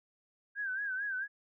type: tone with vibrato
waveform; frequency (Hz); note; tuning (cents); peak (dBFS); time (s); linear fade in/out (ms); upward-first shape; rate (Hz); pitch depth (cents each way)
sine; 1586; G6; +20; -33; 0.55-1.28; 50; sine; 4.5; 97
effects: none